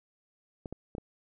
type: clicks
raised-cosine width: 2 ms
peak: -25 dBFS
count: 4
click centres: 0.658 / 0.726 / 0.951 / 0.982 s
effects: none